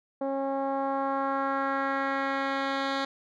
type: tone with low-pass filter sweep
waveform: 10% pulse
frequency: 272.6 Hz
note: C#4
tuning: 29 cents flat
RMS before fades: -29 dBFS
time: 0.21-3.05 s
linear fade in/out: 5 ms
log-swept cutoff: 590 to 3800 Hz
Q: 1.6
effects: none